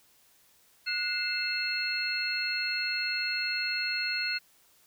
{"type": "tone cluster", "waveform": "sine", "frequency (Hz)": [1463, 2097, 2645, 4286], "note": ["F#6", "C7", "E7", "C8"], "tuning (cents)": [-20, 3, 5, 41], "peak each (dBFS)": [-34, -36, -34, -32], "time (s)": [0.86, 4.39], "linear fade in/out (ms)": 20, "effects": ["white hiss -63 dBFS RMS until 4.86 s"]}